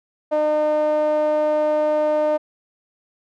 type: tone with band-pass filter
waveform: sawtooth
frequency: 303.7 Hz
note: D#4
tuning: 42 cents flat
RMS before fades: -19 dBFS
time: 0.31-2.38 s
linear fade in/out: 20 ms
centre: 680 Hz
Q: 9.6
effects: none